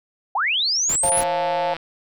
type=linear sweep; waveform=sine; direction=up; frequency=698.5 to 10548 Hz; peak=-18 dBFS; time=0.35-1.21 s; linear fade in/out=5 ms
type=noise bursts; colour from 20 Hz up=pink; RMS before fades=-31 dBFS; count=3; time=0.89-1.238 s; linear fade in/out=5 ms; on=70 ms; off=69 ms
type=chord; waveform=sine; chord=Db augmented; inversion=none; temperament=equal with one note detuned; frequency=540.1 / 698.5 / 880 Hz; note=Db5 / F5 / A5; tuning=-45 / 0 / 0 cents; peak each=-24 dBFS; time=1.03-1.74 s; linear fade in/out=5 ms
type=click train; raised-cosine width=0.3 ms; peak=-15 dBFS; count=107; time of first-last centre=1.12-1.766 s; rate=164 Hz
effects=none